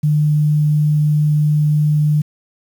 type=tone; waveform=sine; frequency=150.5 Hz; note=D3; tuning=43 cents sharp; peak=-11 dBFS; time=0.03-2.22 s; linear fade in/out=10 ms; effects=7-bit